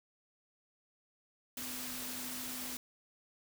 sine tone in noise, 251.7 Hz, B3, 33 cents sharp, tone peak -48 dBFS, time 1.57-2.77 s, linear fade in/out 2 ms, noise white, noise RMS -42 dBFS, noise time 1.57-2.77 s, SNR -9 dB, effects none

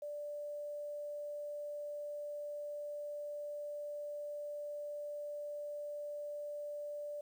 sine tone with quantisation, 587.3 Hz, D5, in tune, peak -40 dBFS, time 0.02-7.21 s, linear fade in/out 5 ms, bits 11, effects none

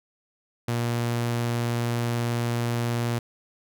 sawtooth tone, 118.6 Hz, A#2, 30 cents sharp, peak -20 dBFS, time 0.68-3.19 s, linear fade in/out 5 ms, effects none

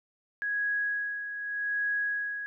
sine tone with tremolo, 1661.2 Hz, G#6, in tune, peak -26 dBFS, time 0.42-2.46 s, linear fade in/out 0 ms, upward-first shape sine, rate 0.84 Hz, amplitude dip 60%, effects none

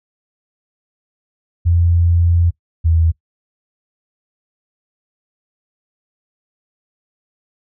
sine tone pair in turn, 85.6 / 81.89 Hz, F2 / E2, -34 / -11 cents, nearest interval minor second, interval 77 cents, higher first, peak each -10 dBFS, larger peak neither, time 1.65-2.51 / 2.84-3.12 s, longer first, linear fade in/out 20 ms, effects noise-tail reverb RT60 0.1 s tail -20 dB re dry

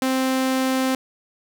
sawtooth tone, 261.6 Hz, C4, in tune, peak -15 dBFS, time 0.02-0.95 s, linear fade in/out 2 ms, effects none

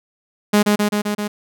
sawtooth tone with echo, 207.7 Hz, G#3, in tune, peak -7 dBFS, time 0.53-0.63 s, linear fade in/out 10 ms, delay 130 ms, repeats 5, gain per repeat -2 dB, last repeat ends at 1.28 s, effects none

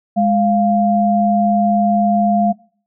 sine tone pair together, 207.2 / 696.9 Hz, G#3 / F5, -4 / -4 cents, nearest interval octave + major sixth, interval 2100 cents, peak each -14 dBFS, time 0.16-2.53 s, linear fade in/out 20 ms, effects noise-tail reverb RT60 0.5 s tail -23 dB re dry

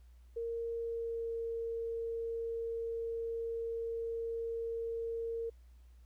sine tone with pitch glide, 463 to 459.5 Hz, A#4 to A#4, -12 to -25 cents, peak -35 dBFS, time 0.36-5.5 s, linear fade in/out 10 ms, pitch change -13 cents, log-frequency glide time 0.78-1.32 s, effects added 60 Hz sine -55 dBFS peak until 6.05 s + pink hiss -75 dBFS RMS until 6.05 s

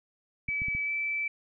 sine tone with pitch glide, 2295 to 2318 Hz, D7 to D7, -40 to -23 cents, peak -28 dBFS, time 0.48-1.28 s, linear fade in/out 5 ms, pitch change +17 cents, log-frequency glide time 0.85-0.9 s
clicks, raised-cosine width 5 ms, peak -27 dBFS, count 4, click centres 0.488 / 0.619 / 0.684 / 0.75 s
effects none

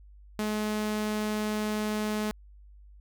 sawtooth tone, 212.8 Hz, G#3, 42 cents sharp, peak -24 dBFS, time 0.39-2.31 s, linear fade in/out 0 ms, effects added 50 Hz sine -49 dBFS peak until 3 s

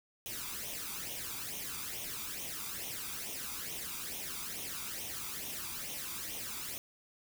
white noise with flanger, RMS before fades -41 dBFS, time 0.26-6.78 s, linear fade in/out 0 ms, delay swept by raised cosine 0.32 to 0.86 ms, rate 2.3 Hz, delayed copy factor +0.65, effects none

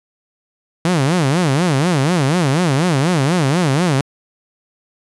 sawtooth tone with vibrato, 155.56 Hz, D#3, in tune, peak -9 dBFS, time 0.85-4.01 s, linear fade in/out 0 ms, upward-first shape sine, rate 4.1 Hz, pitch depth 290 cents each way, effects resampled to 24000 Hz

